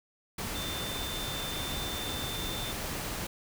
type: tone in noise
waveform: sine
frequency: 3563 Hz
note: A7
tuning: 21 cents sharp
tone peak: -38 dBFS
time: 0.55-2.72 s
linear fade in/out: 5 ms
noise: pink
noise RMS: -36 dBFS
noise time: 0.38-3.27 s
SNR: -5 dB
effects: none